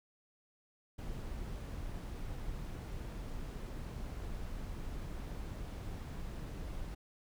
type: noise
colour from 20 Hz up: brown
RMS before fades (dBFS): -42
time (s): 0.98-6.95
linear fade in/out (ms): 10
effects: none